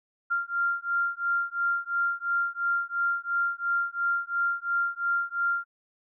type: beating tone pair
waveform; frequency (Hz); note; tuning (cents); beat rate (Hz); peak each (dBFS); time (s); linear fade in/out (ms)
sine; 1389 / 1391.9; F6 / F6; -10 / -6; 2.9; -28; 0.3-5.65; 20
effects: none